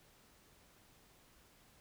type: silence
effects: pink hiss -66 dBFS RMS until 1.8 s